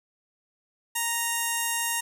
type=tone with notch filter; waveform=5% pulse; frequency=932.3 Hz; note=A#5; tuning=in tune; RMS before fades=-28 dBFS; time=0.95-2.01 s; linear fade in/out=10 ms; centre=4500 Hz; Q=1.3; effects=9-bit